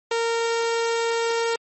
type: tone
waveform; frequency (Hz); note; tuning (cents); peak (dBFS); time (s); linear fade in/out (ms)
sawtooth; 461.4; A#4; -18; -17; 0.11-1.56; 5
effects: MP3 32 kbps